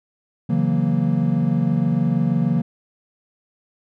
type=chord; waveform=triangle; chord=F# dominant seventh; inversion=second; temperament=equal; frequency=138.59 / 164.81 / 185 / 233.1 Hz; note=C#3 / E3 / F#3 / A#3; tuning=0 / 0 / 0 / 0 cents; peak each=-21 / -19 / -21 / -20 dBFS; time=0.49-2.62 s; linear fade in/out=10 ms; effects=none